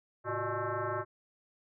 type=tone with frequency modulation; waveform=sine; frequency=351.7 Hz; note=F4; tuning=12 cents sharp; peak=-31 dBFS; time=0.24-1.05 s; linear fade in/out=50 ms; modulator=243 Hz; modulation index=4.8; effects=none